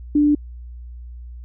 sine tone, 294.7 Hz, D4, 6 cents sharp, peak -12 dBFS, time 0.15-0.35 s, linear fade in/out 5 ms, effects added 60 Hz sine -33 dBFS peak until 1.44 s

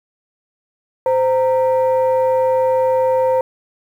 sine tone pair together, 518.3 / 925 Hz, C5 / A#5, -16 / -14 cents, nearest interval minor seventh, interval 1002 cents, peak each -12 / -18 dBFS, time 1.06-3.41 s, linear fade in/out 2 ms, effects tanh soft clip ceiling -8 dBFS + 8-bit

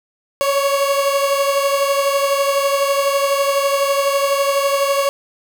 30% pulse beating tone pair, 554.4 / 566.4 Hz, C#5 / C#5, 0 / +37 cents, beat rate 12 Hz, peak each -13 / -19 dBFS, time 0.41-5.09 s, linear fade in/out 0 ms, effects none

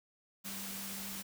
sine tone in noise, 196 Hz, G3, in tune, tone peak -47 dBFS, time 0.44-1.23 s, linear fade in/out 20 ms, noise white, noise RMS -43 dBFS, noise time 0.44-1.23 s, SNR -7 dB, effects none

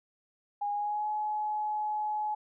sine tone with pitch glide, 820 to 847.9 Hz, G#5 to G#5, -22 to +36 cents, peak -29 dBFS, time 0.61-2.35 s, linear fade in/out 10 ms, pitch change +58 cents, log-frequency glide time 0.72-1.08 s, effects none

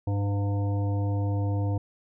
harmonic tone with a mistuned harmonic, 101 Hz, G#2, 48 cents flat, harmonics 1 / 3 / 5 / 7 / 9, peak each -24 / -34 / -38 / -41 / -43 dBFS, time 0.07-1.78 s, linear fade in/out 5 ms, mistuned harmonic 3, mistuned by -21 cents, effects none

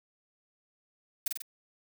blue noise with echo, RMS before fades -28 dBFS, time 1.26-1.28 s, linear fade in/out 5 ms, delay 47 ms, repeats 3, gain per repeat -4 dB, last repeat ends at 1.421 s, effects none

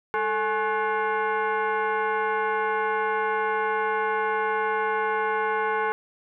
sine tone with frequency modulation, 201.4 Hz, G3, 47 cents sharp, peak -22 dBFS, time 0.14-5.92 s, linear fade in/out 0 ms, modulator 642 Hz, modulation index 2.3, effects none

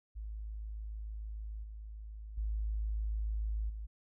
sine tone with level steps, 53.4 Hz, G#1, 49 cents sharp, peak -39 / -43 / -32 / -39 dBFS, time 0.15-3.87 s, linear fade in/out 20 ms, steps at 1.63 / 2.37 / 3.69 s, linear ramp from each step 10 ms, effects none

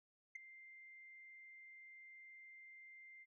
sine tone with ADSR envelope, 2093 Hz, C7, in tune, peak -40 dBFS, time 0.35-3.26 s, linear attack 8 ms, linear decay 9 ms, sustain -16 dB, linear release 39 ms, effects tanh soft clip ceiling -42 dBFS

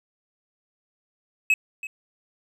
triangle tone with echo, 2570 Hz, E7, 45 cents flat, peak -14 dBFS, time 1.5-1.54 s, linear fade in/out 2 ms, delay 330 ms, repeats 1, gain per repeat -15 dB, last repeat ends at 1.87 s, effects none

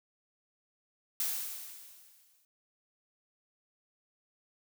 blue noise with exponential decay, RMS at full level -31 dBFS, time 1.2-2.45 s, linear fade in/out 1 ms, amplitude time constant 270 ms, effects none

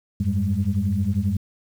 sine tone cluster, 89.9 / 102.1 / 194.9 / 205 Hz, F#2 / G#2 / G3 / G#3, -49 / -29 / -10 / -22 cents, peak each -24 / -24 / -26 / -25 dBFS, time 0.2-1.37 s, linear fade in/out 5 ms, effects tanh soft clip ceiling -10 dBFS + 8-bit

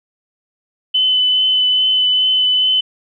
sine tone with vibrato, 3021 Hz, F#7, 35 cents sharp, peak -11 dBFS, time 0.94-2.81 s, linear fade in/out 10 ms, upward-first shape triangle, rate 2.4 Hz, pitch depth 13 cents each way, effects none

